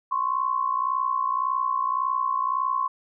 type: tone pair together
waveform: sine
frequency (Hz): 1039 / 1100.8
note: C6 / C#6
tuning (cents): -12 / -12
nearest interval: minor second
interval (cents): 100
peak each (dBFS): -25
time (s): 0.11-2.88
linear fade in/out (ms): 10
effects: none